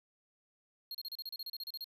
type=tone bursts; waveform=square; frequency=4254 Hz; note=C8; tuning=28 cents sharp; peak=-40 dBFS; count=14; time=0.91-1.843 s; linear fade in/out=2 ms; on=36 ms; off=33 ms; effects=none